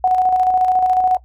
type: tone with tremolo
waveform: sine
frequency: 740 Hz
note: F#5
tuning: in tune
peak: -10 dBFS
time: 0.04-1.17 s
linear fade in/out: 2 ms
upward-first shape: square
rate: 14 Hz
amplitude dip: 35%
effects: noise-tail reverb RT60 0.1 s tail -18 dB re dry + added 60 Hz sine -43 dBFS peak until 1.24 s